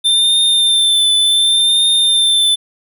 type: tone with vibrato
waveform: square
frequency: 3572 Hz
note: A7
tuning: 25 cents sharp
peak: -10 dBFS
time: 0.04-2.56 s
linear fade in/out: 20 ms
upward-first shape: triangle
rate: 0.68 Hz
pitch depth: 36 cents each way
effects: none